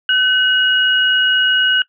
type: tone pair together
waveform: sine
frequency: 1517 / 2894 Hz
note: F#6 / F#7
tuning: +43 / -39 cents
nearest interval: major seventh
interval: 1118 cents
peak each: -14 dBFS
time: 0.09-1.82 s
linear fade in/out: 2 ms
effects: noise-tail reverb RT60 0.1 s tail -21 dB re dry